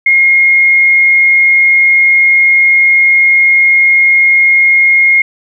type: tone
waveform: sine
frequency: 2144 Hz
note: C7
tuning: 42 cents sharp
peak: -4 dBFS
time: 0.06-5.22 s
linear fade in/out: 5 ms
effects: none